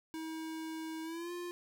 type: tone with pitch glide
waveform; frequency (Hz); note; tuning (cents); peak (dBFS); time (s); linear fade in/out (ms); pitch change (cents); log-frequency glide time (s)
square; 320 to 351; D#4 to F4; +49 to +9; -40; 0.14-1.51; 0; +160; 1.03-1.32
effects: none